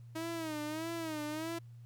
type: tone with vibrato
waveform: sawtooth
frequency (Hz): 316.6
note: D#4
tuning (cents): +30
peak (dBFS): -33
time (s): 0.15-1.59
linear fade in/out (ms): 10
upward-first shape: sine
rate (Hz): 1.6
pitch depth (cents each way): 100
effects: added 118 Hz sine -49 dBFS peak until 1.85 s + pink hiss -74 dBFS RMS until 1.85 s